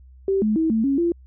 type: tone with pitch steps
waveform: sine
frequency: 388.6 / 214.4 / 321.9 / 222.6 / 275.5 / 341.8 Hz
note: G4 / A3 / E4 / A3 / C#4 / F4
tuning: -15 / -45 / -41 / +20 / -11 / -37 cents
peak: -17 dBFS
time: 0.28-1.12 s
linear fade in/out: 2 ms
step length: 140 ms
effects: added 64 Hz sine -44 dBFS peak until 1.26 s